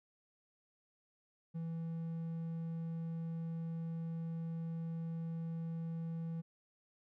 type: tone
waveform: triangle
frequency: 164.81 Hz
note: E3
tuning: in tune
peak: -36 dBFS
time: 1.54-6.42 s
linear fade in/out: 20 ms
effects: none